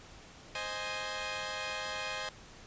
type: chord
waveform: 10% pulse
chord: Ab major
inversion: first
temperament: equal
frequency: 523.3 / 622.3 / 830.6 Hz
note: C5 / Eb5 / Ab5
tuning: 0 / 0 / 0 cents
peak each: -32 dBFS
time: 0.55-2.29 s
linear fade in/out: 2 ms
effects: pink hiss -53 dBFS RMS until 2.66 s + resampled to 16000 Hz